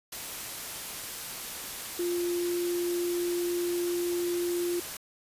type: tone in noise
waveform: sine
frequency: 349.2 Hz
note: F4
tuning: in tune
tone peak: -27 dBFS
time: 1.99-4.8 s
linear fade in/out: 5 ms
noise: white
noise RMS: -38 dBFS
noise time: 0.12-4.97 s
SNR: +8 dB
effects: resampled to 32000 Hz